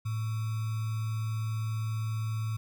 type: tone with sample-and-hold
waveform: sine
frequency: 110 Hz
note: A2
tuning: in tune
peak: -29 dBFS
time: 0.05-2.57 s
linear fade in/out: 10 ms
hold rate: 1225 Hz
effects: none